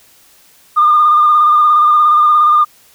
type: tone with vibrato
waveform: sine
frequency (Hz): 1211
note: D#6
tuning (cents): -47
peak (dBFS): -5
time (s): 0.76-2.65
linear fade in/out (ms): 20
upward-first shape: square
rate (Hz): 17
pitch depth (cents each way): 23
effects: tanh soft clip ceiling -1 dBFS + white hiss -47 dBFS RMS until 2.94 s